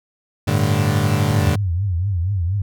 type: chord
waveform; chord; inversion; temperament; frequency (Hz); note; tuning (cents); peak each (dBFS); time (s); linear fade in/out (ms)
35% pulse; G suspended second; none; equal; 98 / 110 / 146.83; G2 / A2 / D3; 0 / 0 / 0; -18; 0.47-1.56; 10
type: tone with vibrato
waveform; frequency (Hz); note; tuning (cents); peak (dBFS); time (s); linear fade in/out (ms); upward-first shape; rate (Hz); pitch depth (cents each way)
sine; 92.5; F#2; 0; -17; 1.31-2.62; 5; triangle; 4.2; 220
effects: none